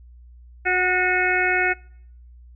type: harmonic tone with a mistuned harmonic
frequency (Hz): 364.4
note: F#4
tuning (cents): -26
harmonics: 1 / 2 / 4 / 5 / 6 / 7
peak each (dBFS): -26 / -25 / -23 / -25 / -24 / -28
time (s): 0.65-1.74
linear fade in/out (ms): 20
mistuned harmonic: 2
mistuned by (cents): +17
effects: noise-tail reverb RT60 0.7 s tail -26 dB re dry + added 60 Hz sine -43 dBFS peak until 2.55 s